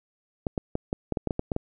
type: clicks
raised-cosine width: 2 ms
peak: -13 dBFS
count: 11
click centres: 0.468 / 0.578 / 0.754 / 0.929 / 1.123 / 1.172 / 1.273 / 1.308 / 1.394 / 1.518 / 1.564 s
effects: none